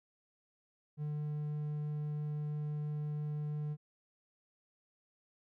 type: tone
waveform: triangle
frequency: 149.5 Hz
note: D3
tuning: 31 cents sharp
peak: -33 dBFS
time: 0.97-3.77 s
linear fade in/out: 50 ms
effects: none